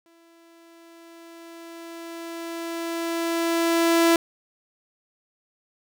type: tone with exponential growth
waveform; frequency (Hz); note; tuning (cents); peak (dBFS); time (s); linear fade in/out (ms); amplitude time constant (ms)
sawtooth; 334.2; E4; +24; -11; 0.06-4.16; 1; 890
effects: none